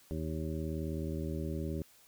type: harmonic tone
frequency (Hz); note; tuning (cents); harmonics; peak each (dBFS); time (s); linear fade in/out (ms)
79.1; D#2; +29; 1 / 2 / 3 / 4 / 5 / 7; -38 / -39 / -42 / -42 / -43 / -47; 0.11-1.82; 0
effects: white hiss -62 dBFS RMS until 2.07 s